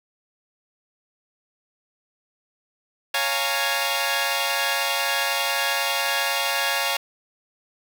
10% pulse chord, Bb minor seventh, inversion first, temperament equal with one note detuned, 554.4 / 698.5 / 830.6 / 920.6 Hz, Db5 / F5 / Ab5 / Bb5, 0 / 0 / 0 / -22 cents, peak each -19 dBFS, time 3.14-6.97 s, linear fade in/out 5 ms, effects none

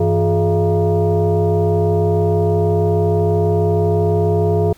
sine tone with frequency modulation, 163.1 Hz, E3, 18 cents flat, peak -12 dBFS, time 0-4.73 s, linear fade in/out 5 ms, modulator 260 Hz, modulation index 1.7, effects pink hiss -49 dBFS RMS until 4.77 s

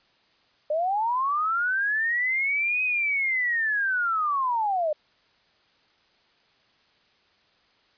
sine linear two-way sweep, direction up then down, 587.3 to 2533 to 587.3 Hz, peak -22 dBFS, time 0.7-4.93 s, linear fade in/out 5 ms, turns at 2.83 s, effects white hiss -63 dBFS RMS until 7.97 s + resampled to 11025 Hz

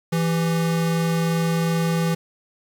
square tone pair together, 166.2 / 395.3 Hz, E3 / G4, +15 / +15 cents, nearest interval octave + minor third, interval 1500 cents, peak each -20 / -31 dBFS, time 0.12-2.15 s, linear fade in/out 10 ms, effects 8-bit

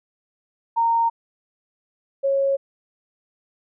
sine tone pair in turn, 923 / 548.8 Hz, A#5 / C#5, -17 / -17 cents, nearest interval major sixth, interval 900 cents, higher first, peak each -16 / -17 dBFS, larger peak first, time 0.76-1.1 / 2.23-2.57 s, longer neither, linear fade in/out 20 ms, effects none

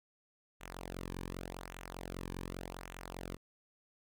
sawtooth tone with flanger, 45 Hz, F#1, 47 cents flat, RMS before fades -45 dBFS, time 0.6-3.37 s, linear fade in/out 20 ms, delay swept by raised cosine 0.2 to 1.5 ms, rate 0.86 Hz, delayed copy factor -0.75, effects none

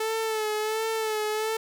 sawtooth tone with vibrato, 436 Hz, A4, 16 cents flat, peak -22 dBFS, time 0-1.57 s, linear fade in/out 5 ms, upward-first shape sine, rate 1.4 Hz, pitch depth 42 cents each way, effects none

